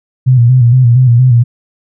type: tone with vibrato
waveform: sine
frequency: 123.47 Hz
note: B2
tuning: in tune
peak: -3 dBFS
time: 0.26-1.44 s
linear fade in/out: 20 ms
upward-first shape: square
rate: 4.3 Hz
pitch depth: 70 cents each way
effects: none